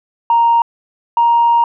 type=tone pair in turn; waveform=sine; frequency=932.3 / 937.5 Hz; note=A#5 / A#5; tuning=0 / +10 cents; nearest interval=unison; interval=10 cents; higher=second; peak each=-7 dBFS; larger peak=neither; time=0.3-0.62 / 1.17-1.64 s; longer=second; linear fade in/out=2 ms; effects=tanh soft clip ceiling -4 dBFS